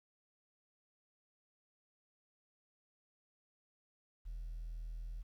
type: tone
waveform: sine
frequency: 40.73 Hz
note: E1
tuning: 20 cents flat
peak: -39 dBFS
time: 4.25-5.23 s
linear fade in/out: 20 ms
effects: tanh soft clip ceiling -40 dBFS + 12-bit